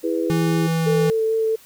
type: chord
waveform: sine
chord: E major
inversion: none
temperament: just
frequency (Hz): 329.6 / 412 / 494.4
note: E4 / G#4 / B4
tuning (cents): 0 / -14 / +2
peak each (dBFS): -22 / -26 / -24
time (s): 0.03-0.68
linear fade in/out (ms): 20
type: tone with pitch glide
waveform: square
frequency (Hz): 164.81 to 162.92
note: E3 to E3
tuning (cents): 0 to -20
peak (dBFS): -19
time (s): 0.3-1.1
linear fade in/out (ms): 0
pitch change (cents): -20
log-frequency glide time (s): 0.58-0.87
type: tone with vibrato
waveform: sine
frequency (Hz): 444.3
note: A4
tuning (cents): +17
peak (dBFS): -17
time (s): 0.86-1.56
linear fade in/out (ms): 10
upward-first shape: sine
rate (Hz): 4.5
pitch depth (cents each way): 10
effects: white hiss -49 dBFS RMS until 1.65 s